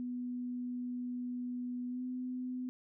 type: tone with pitch glide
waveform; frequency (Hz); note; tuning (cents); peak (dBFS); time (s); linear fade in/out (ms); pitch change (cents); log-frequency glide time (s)
sine; 246.9 to 252.4; B3 to B3; 0 to +38; -36; 0-2.69; 0; +38; 1.88-2.02
effects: none